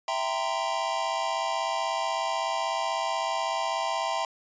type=chord; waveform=square; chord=C dominant seventh; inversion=first; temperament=equal with one note detuned; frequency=659.3 / 784 / 932.3 / 1028.5 Hz; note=E5 / G5 / Bb5 / C6; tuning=0 / 0 / 0 / -30 cents; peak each=-33 dBFS; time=0.08-4.25 s; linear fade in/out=2 ms; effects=resampled to 16000 Hz